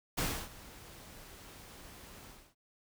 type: noise with ADSR envelope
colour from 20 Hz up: pink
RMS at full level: -32 dBFS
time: 0.17-2.55 s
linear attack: 15 ms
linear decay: 300 ms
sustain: -20 dB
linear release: 280 ms
effects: none